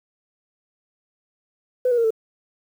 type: tone with pitch steps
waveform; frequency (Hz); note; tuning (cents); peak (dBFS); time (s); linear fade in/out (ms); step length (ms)
sine; 503 / 482.5 / 462.9 / 444; B4 / B4 / A#4 / A4; +32 / -40 / -12 / +16; -15; 1.85-2.106; 5; 64
effects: tanh soft clip ceiling -11 dBFS + 8-bit